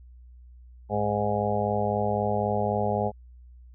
harmonic tone, 103.83 Hz, G#2, in tune, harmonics 1 / 2 / 4 / 5 / 6 / 7 / 8, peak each -31 / -31 / -31 / -31 / -31 / -31 / -31 dBFS, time 0.89-3.12 s, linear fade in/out 50 ms, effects added 61 Hz sine -46 dBFS peak until 3.74 s

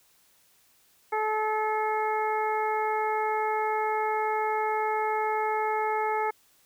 harmonic tone, 431.8 Hz, A4, 33 cents flat, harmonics 1 / 2 / 3 / 4 / 5, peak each -30 / -27 / -34 / -39 / -36 dBFS, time 1.12-6.31 s, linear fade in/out 10 ms, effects white hiss -63 dBFS RMS until 6.65 s

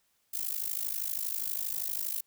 violet noise with amplitude modulation, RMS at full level -30 dBFS, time 0.33-2.21 s, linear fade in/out 10 ms, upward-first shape sine, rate 52.5 Hz, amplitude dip 90%, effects white hiss -73 dBFS RMS until 2.26 s

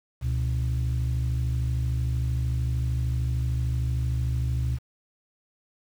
sine tone pair together, 69.31 / 122.5 Hz, C#2 / B2, 0 / -14 cents, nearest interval minor seventh, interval 986 cents, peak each -24 dBFS, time 0.21-4.79 s, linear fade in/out 50 ms, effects tanh soft clip ceiling -20 dBFS + 8-bit

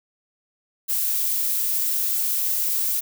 violet noise, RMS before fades -23 dBFS, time 0.88-3.01 s, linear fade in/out 20 ms, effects none

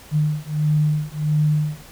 sine beating tone pair, 150.7 / 152.2 Hz, D3 / D#3, +45 / -38 cents, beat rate 1.5 Hz, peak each -20 dBFS, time 0.11-1.83 s, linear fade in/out 50 ms, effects pink hiss -44 dBFS RMS until 1.91 s

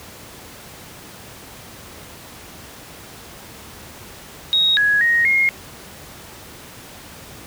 sine tone with pitch steps, 3772 / 1670 / 1872 / 2143 Hz, A#7 / G#6 / A#6 / C7, +20 / +9 / +7 / +41 cents, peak -13 dBFS, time 4.53-5.49 s, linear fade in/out 0 ms, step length 240 ms, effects pink hiss -39 dBFS RMS until 7.46 s + high-pass 60 Hz 12 dB/octave

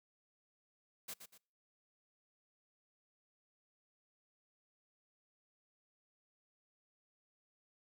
white noise with echo, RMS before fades -45 dBFS, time 1.08-1.14 s, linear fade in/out 10 ms, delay 120 ms, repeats 2, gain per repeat -8 dB, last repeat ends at 1.38 s, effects noise-tail reverb RT60 0.5 s tail -26 dB re dry + high-pass 100 Hz 12 dB/octave

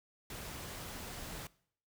pink noise, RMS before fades -45 dBFS, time 0.3-1.47 s, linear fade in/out 2 ms, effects noise-tail reverb RT60 0.6 s tail -21 dB re dry

